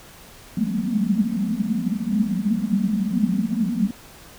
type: band-pass noise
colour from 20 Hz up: white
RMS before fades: -22 dBFS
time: 0.57-3.91 s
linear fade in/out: 5 ms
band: 180 to 240 Hz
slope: 96 dB/octave
effects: pink hiss -45 dBFS RMS until 4.38 s